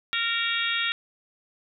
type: harmonic tone with a mistuned harmonic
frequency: 462.6 Hz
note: A#4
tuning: 13 cents flat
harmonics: 3 / 4 / 5 / 6 / 7 / 8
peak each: -31 / -31 / -31 / -31 / -31 / -31 dBFS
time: 0.13-0.92 s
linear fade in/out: 0 ms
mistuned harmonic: 7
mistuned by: +39 cents
effects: none